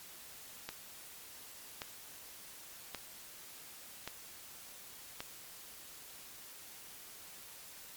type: click train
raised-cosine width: 0.2 ms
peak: -22 dBFS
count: 5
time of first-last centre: 0.69-5.205 s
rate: 0.886 Hz
effects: white hiss -52 dBFS RMS until 7.96 s + MP3 96 kbps